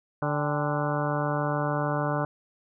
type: harmonic tone with a mistuned harmonic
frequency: 146.83 Hz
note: D3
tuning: in tune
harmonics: 1 / 2 / 3 / 4 / 5 / 6 / 7 / 8 / 9 / 10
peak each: -29 / -33 / -36 / -31 / -35 / -37 / -35 / -37 / -38 / -37 dBFS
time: 0.22-2.25 s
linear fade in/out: 2 ms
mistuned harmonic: 5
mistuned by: +87 cents
effects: none